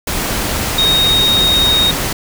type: tone in noise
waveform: sine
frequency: 3733 Hz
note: A#7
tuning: 2 cents sharp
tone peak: -10 dBFS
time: 0.78-1.91 s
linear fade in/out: 5 ms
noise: pink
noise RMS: -18 dBFS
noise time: 0.07-2.13 s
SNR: +5 dB
effects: none